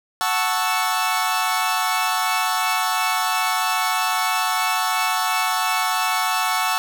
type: chord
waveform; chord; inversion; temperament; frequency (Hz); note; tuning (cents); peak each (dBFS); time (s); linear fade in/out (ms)
sawtooth; F# minor seventh; none; equal; 740 / 880 / 1108.7 / 1318.5; F#5 / A5 / C#6 / E6; 0 / 0 / 0 / 0; -21; 0.21-6.78; 0
effects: none